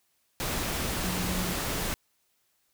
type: tone in noise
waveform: sine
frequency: 182.5 Hz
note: F#3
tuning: 24 cents flat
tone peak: -32 dBFS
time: 1.04-1.53 s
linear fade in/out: 0 ms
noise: pink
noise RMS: -31 dBFS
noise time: 0.4-1.94 s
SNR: -4 dB
effects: white hiss -72 dBFS RMS until 2.73 s